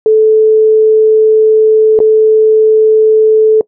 sine tone with dropouts, 435.9 Hz, A4, 16 cents flat, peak -3 dBFS, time 0.06-3.61 s, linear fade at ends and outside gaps 1 ms, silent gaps 1.99-2.002 s, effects noise-tail reverb RT60 0.1 s tail -22 dB re dry

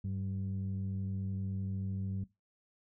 sine tone pair together, 98.38 / 191.6 Hz, G2 / G3, +7 / -39 cents, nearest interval octave, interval 1154 cents, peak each -34 / -38 dBFS, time 0.04-2.24 s, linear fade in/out 5 ms, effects noise-tail reverb RT60 0.2 s tail -18 dB re dry + tanh soft clip ceiling -29 dBFS

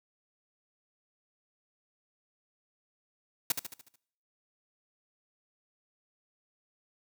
white noise with echo, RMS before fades -27 dBFS, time 3.5-3.52 s, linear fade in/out 2 ms, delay 73 ms, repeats 6, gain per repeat -6 dB, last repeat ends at 3.958 s, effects noise-tail reverb RT60 0.7 s tail -23 dB re dry + high-pass 80 Hz 12 dB/octave

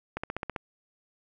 click train, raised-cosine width 0.5 ms, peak -17 dBFS, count 7, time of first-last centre 0.17-0.562 s, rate 15.3 Hz, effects none

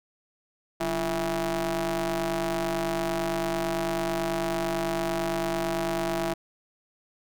sawtooth ring-modulated tone, 158.5 Hz, D#3, 32 cents sharp, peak -19 dBFS, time 0.8-6.34 s, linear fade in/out 10 ms, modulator 500 Hz, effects none

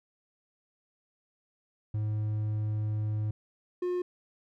triangle tone pair in turn, 106.8 / 358.5 Hz, G#2 / F4, +49 / +45 cents, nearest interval octave + major sixth, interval 2096 cents, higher second, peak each -26 / -26 dBFS, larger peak neither, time 1.94-3.31 / 3.82-4.02 s, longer first, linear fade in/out 5 ms, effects none

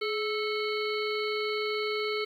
harmonic tone with a mistuned harmonic, 438.2 Hz, A4, 7 cents flat, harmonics 1 / 3 / 5 / 7 / 9 / 10, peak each -30 / -37 / -35 / -41 / -43 / -39 dBFS, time 0.01-2.25 s, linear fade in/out 10 ms, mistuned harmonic 1, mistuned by -60 cents, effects 10-bit

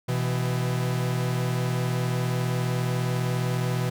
45% pulse tone pair together, 124.94 / 164.81 Hz, B2 / E3, +20 / 0 cents, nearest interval perfect fourth, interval 480 cents, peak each -25 / -29 dBFS, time 0.08-3.9 s, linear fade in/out 10 ms, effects none

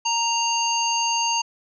harmonic tone with a mistuned harmonic, 930 Hz, A#5, 4 cents flat, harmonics 1 / 3 / 5 / 7, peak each -23 / -26 / -28 / -26 dBFS, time 0.05-1.42 s, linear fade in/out 10 ms, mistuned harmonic 7, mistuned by -29 cents, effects none

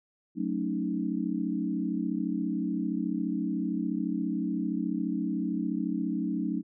sine chord, D# half-diminished seventh, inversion first, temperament equal, 185 / 220 / 277.2 / 311.1 Hz, F#3 / A3 / C#4 / D#4, 0 / 0 / 0 / 0 cents, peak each -33 dBFS, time 0.35-6.63 s, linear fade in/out 50 ms, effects none

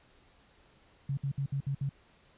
sine tone bursts, 138.3 Hz, C#3, 4 cents flat, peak -29 dBFS, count 6, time 1.09-1.893 s, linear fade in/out 5 ms, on 83 ms, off 61 ms, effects pink hiss -63 dBFS RMS until 2.37 s + resampled to 8000 Hz

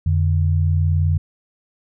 sine tone pair together, 87.47 / 147.1 Hz, F2 / D3, +3 / +3 cents, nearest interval major sixth, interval 900 cents, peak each -15 / -21 dBFS, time 0.06-1.18 s, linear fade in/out 5 ms, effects none

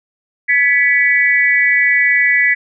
sine tone with amplitude modulation, 1975.5 Hz, B6, in tune, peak -5 dBFS, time 0.48-2.55 s, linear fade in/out 20 ms, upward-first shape sine, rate 279 Hz, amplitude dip 100%, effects none

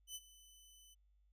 15% pulse tone with ADSR envelope, 3012 Hz, F#7, 30 cents sharp, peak -36 dBFS, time 0.07-0.95 s, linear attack 83 ms, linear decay 40 ms, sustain -18 dB, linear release 20 ms, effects added 50 Hz sine -69 dBFS peak until 1.32 s + resampled to 32000 Hz

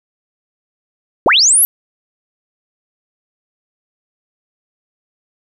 sine linear sweep, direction up, 220 to 11990 Hz, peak -7 dBFS, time 1.26-1.65 s, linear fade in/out 0 ms, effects 8-bit

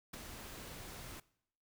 pink noise with ADSR envelope, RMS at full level -44 dBFS, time 0.13-1.2 s, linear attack 10 ms, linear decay 10 ms, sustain -5 dB, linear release 4 ms, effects noise-tail reverb RT60 0.7 s tail -21 dB re dry

